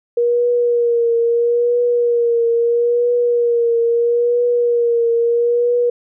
sine tone with vibrato, 474.3 Hz, A#4, 30 cents sharp, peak -12 dBFS, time 0.17-5.9 s, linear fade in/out 5 ms, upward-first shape triangle, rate 0.76 Hz, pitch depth 38 cents each way, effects none

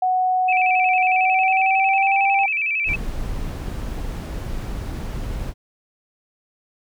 sine tone with pitch glide, 740 to 788.5 Hz, F#5 to G5, 0 to +10 cents, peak -16 dBFS, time 0.02-2.46 s, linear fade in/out 5 ms, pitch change +110 cents, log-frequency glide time 1.05-2.23 s
sine tone with vibrato, 2458 Hz, D#7, 22 cents flat, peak -19 dBFS, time 0.48-2.96 s, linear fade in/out 10 ms, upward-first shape square, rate 11 Hz, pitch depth 85 cents each way
brown noise, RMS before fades -27 dBFS, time 2.85-5.54 s, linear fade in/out 50 ms
effects none

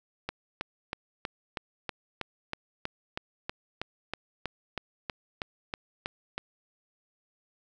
click train, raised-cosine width 0.3 ms, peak -16 dBFS, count 20, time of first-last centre 0.29-6.38 s, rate 3.12 Hz, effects none

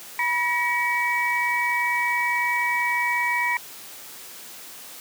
sine tone cluster, 971 / 1910 / 2279 Hz, B5 / A#6 / C#7, -30 / +42 / +47 cents, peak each -25 dBFS, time 0.19-3.57 s, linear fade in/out 2 ms, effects white hiss -41 dBFS RMS until 5 s + high-pass 150 Hz 12 dB/octave

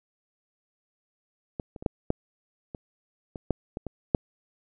clicks, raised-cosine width 2 ms, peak -18 / -27 / -25 / -10 / -10 / -23 / -23 / -10 / -19 / -20 / -6 dBFS, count 11, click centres 1.598 / 1.762 / 1.825 / 1.862 / 2.104 / 2.748 / 3.358 / 3.507 / 3.771 / 3.867 / 4.148 s, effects none

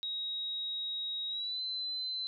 sine tone with pitch glide, 3800 to 4049 Hz, A#7 to B7, +33 to +42 cents, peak -34 dBFS, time 0.03-2.27 s, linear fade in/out 0 ms, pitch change +109 cents, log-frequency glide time 1.28-1.61 s, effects none

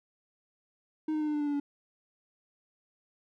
triangle tone with pitch steps, 311.1 / 307.3 / 303.6 / 300 / 296.4 / 292.8 / 289.3 / 285.8 Hz, D#4 / D#4 / D#4 / D4 / D4 / D4 / D4 / D4, 0 / -21 / -42 / +37 / +16 / -5 / -26 / -47 cents, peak -26 dBFS, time 1.08-1.6 s, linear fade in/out 5 ms, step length 65 ms, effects none

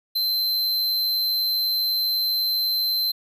square tone, 4096 Hz, C8, 38 cents flat, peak -21 dBFS, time 0.15-3.12 s, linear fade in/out 10 ms, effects none

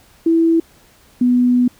sine tone pair in turn, 329.6 / 246.9 Hz, E4 / B3, 0 / 0 cents, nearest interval perfect fourth, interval 500 cents, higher first, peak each -10 dBFS, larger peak neither, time 0.26-0.6 / 1.21-1.68 s, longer second, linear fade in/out 5 ms, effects pink hiss -50 dBFS RMS until 1.79 s

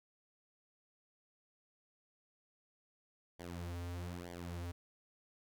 sawtooth tone with flanger, 87.31 Hz, F2, in tune, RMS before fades -44 dBFS, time 3.39-4.72 s, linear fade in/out 10 ms, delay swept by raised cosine 0.75 to 6.05 ms, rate 1.1 Hz, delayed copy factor -1, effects none

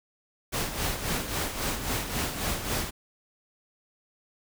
pink noise with tremolo, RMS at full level -28 dBFS, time 0.52-2.91 s, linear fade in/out 20 ms, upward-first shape sine, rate 3.7 Hz, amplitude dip 60%, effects none

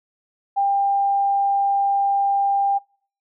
sine tone, 796 Hz, G5, 26 cents sharp, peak -16 dBFS, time 0.56-2.79 s, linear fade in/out 20 ms, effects noise-tail reverb RT60 0.5 s tail -26 dB re dry

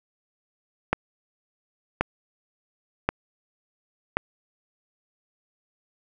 click train, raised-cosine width 0.5 ms, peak -5 dBFS, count 4, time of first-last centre 0.93-4.17 s, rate 0.926 Hz, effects none

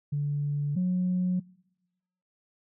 sine tone pair in turn, 144.9 / 181.77 Hz, D3 / F#3, -23 / -30 cents, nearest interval major third, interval 393 cents, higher second, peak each -25 / -22 dBFS, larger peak second, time 0.12-0.76 / 0.76-1.4 s, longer neither, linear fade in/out 10 ms, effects noise-tail reverb RT60 1.0 s tail -25 dB re dry + tanh soft clip ceiling -20 dBFS

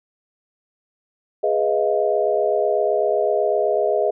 sine chord, F half-diminished seventh, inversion first, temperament equal with one note detuned, 415.3 / 493.9 / 630.6 / 698.5 Hz, Ab4 / Cb5 / Eb5 / F5, 0 / 0 / +23 / 0 cents, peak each -21 / -24 / -20 / -25 dBFS, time 1.43-4.11 s, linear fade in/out 10 ms, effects none

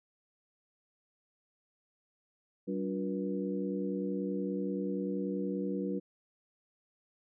harmonic tone with a mistuned harmonic, 96.2 Hz, G2, 32 cents flat, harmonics 2 / 3 / 4 / 5, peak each -35 / -37 / -39 / -39 dBFS, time 2.67-6 s, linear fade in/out 20 ms, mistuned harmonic 4, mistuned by -120 cents, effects none

